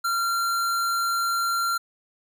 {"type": "tone", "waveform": "square", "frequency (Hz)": 1375, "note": "F6", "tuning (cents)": -27, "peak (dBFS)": -23, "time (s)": [0.04, 1.78], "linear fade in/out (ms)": 10, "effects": []}